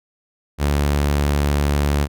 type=tone; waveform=sawtooth; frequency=72.2 Hz; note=D2; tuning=29 cents flat; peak=-12 dBFS; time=0.58-2.08 s; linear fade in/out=50 ms; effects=none